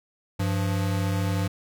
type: tone pair together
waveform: square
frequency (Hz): 98 / 174.61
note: G2 / F3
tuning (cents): 0 / 0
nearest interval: minor seventh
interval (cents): 1000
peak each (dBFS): -25 / -30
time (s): 0.39-1.48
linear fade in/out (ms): 10
effects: none